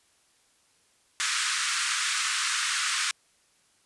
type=band-pass noise; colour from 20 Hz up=pink; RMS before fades=-28 dBFS; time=1.2-3.11 s; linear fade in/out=0 ms; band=1200 to 9600 Hz; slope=48 dB/octave; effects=white hiss -65 dBFS RMS until 3.85 s + resampled to 24000 Hz